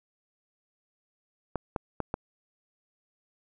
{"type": "clicks", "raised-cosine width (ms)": 1, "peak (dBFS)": -15, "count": 4, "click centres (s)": [1.557, 1.762, 2.003, 2.141], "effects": []}